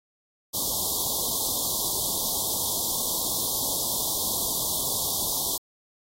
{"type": "band-stop noise", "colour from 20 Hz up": "white", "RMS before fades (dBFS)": -27, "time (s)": [0.53, 5.58], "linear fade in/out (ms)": 20, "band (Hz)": [1100, 3300], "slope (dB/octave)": 96, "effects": ["AAC 48 kbps"]}